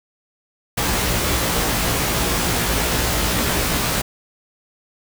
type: noise with comb filter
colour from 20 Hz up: pink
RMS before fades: -20 dBFS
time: 0.77-4.02 s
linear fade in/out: 10 ms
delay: 17 ms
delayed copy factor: +1
effects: none